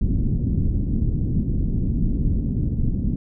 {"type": "low-pass noise", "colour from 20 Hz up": "pink", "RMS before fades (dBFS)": -21, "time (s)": [0.01, 3.16], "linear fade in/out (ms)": 5, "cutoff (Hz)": 260, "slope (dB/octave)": 24, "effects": []}